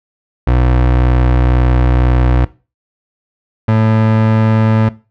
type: tone pair in turn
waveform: 30% pulse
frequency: 62 / 110.22 Hz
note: B1 / A2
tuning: +7 / +3 cents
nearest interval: minor seventh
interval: 996 cents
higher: second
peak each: -6 dBFS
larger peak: neither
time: 0.47-2.45 / 3.68-4.89 s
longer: first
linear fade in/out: 5 ms
effects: noise-tail reverb RT60 0.3 s tail -18 dB re dry + low-pass 2000 Hz 12 dB/octave